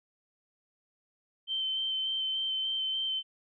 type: tone with vibrato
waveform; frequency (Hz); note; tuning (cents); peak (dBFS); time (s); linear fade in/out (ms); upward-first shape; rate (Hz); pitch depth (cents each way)
sine; 3100; G7; -20; -29; 1.47-3.23; 50; square; 3.4; 11
effects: none

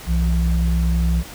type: tone pair together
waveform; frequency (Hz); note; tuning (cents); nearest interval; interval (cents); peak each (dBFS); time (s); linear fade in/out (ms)
sine; 63.1 / 168.46; B1 / E3; +38 / +38; octave + perfect fourth; 1700; -16 / -21; 0.06-1.24; 50
effects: pink hiss -37 dBFS RMS until 1.34 s

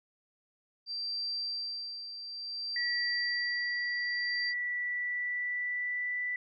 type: tone with tremolo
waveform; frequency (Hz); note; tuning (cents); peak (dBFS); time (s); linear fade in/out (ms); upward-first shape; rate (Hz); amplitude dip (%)
sine; 4699; D8; 0; -32; 0.86-4.54; 50; sine; 0.58; 60
type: tone with pitch glide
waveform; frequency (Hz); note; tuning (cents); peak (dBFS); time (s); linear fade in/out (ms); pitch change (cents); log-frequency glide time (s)
sine; 1932 to 1978.3; B6 to B6; -39 to +2; -31; 2.76-6.36; 2; +41; 2.9-6.23
effects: none

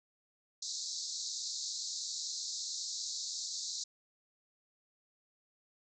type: band-pass noise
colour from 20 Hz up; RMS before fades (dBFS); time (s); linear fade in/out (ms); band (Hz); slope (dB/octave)
pink; -40; 0.62-3.84; 5; 3900 to 7400; 96
effects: none

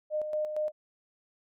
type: tone with tremolo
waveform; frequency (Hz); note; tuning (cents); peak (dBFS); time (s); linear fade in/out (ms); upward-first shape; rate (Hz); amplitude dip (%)
sine; 610; D#5; -34; -27; 0.1-0.72; 50; square; 4.3; 50
effects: none

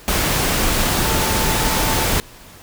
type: tone in noise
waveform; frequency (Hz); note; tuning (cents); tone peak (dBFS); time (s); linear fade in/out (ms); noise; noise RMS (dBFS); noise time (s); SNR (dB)
sine; 886; A5; +12; -26; 1.04-2.05; 0; pink; -18; 0.08-2.2; -11
effects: pink hiss -42 dBFS RMS until 2.62 s

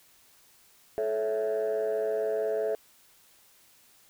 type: chord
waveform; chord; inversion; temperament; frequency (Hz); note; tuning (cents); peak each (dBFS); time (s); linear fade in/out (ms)
sine; A major; none; equal with one note detuned; 433.7 / 554.4 / 659.3; A4 / C#5 / E5; -25 / 0 / 0; -27 / -32 / -29; 0.98-2.75; 0
effects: tanh soft clip ceiling -22 dBFS + white hiss -60 dBFS RMS until 4.09 s

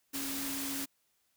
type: tone in noise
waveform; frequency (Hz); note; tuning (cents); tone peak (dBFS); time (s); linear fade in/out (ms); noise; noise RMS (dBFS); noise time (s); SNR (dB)
sine; 275.2; C#4; -12; -39; 0.13-0.86; 20; white; -38; 0.13-0.86; -4
effects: white hiss -75 dBFS RMS until 1.36 s

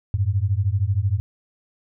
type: beating tone pair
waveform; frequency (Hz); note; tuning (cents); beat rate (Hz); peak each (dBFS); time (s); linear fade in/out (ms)
sine; 92.5 / 105.5; F#2 / G#2; 0 / +28; 13; -21; 0.14-1.2; 0
effects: none

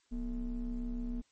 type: ring-modulated tone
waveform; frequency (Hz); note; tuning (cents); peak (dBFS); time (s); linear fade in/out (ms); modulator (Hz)
triangle; 103.83; G#2; 0; -29; 0.11-1.22; 20; 137
effects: white hiss -72 dBFS RMS until 1.31 s + MP3 32 kbps

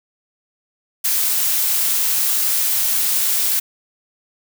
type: noise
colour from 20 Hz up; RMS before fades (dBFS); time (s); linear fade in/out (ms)
blue; -18; 1.04-3.6; 10
effects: none

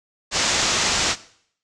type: low-pass noise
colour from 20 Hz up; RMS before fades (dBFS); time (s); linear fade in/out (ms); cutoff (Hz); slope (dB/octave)
white; -21; 0.31-1.16; 50; 7300; 48
effects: noise-tail reverb RT60 0.6 s tail -17 dB re dry

